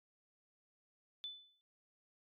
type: tone with exponential decay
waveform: sine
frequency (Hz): 3500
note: A7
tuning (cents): -10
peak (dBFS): -39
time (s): 1.24-1.61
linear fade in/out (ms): 0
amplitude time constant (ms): 79
effects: MP3 96 kbps